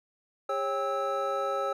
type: tone cluster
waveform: triangle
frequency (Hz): 403.5 / 548 / 795 / 1304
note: G#4 / C#5 / G5 / E6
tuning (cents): -50 / -20 / +24 / -19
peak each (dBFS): -34 / -29 / -34 / -30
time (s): 0.49-1.73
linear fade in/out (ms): 5
effects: none